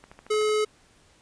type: click train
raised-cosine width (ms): 0.5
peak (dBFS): -30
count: 7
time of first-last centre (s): 0.04-0.491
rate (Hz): 13.3
type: tone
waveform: square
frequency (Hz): 427.1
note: G#4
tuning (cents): +48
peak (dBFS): -22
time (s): 0.3-0.65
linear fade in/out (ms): 10
effects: pink hiss -59 dBFS RMS until 1.21 s + resampled to 22050 Hz